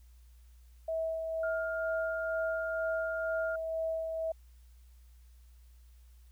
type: tone with tremolo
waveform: sine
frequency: 648 Hz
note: E5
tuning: 30 cents flat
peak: -30 dBFS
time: 0.88-4.32 s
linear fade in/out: 5 ms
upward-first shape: sine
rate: 2.1 Hz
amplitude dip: 35%
type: tone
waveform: sine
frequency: 1408 Hz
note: F6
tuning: 14 cents sharp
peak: -36 dBFS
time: 1.43-3.56 s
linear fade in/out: 5 ms
effects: added 60 Hz sine -54 dBFS peak until 6.31 s + white hiss -71 dBFS RMS until 6.31 s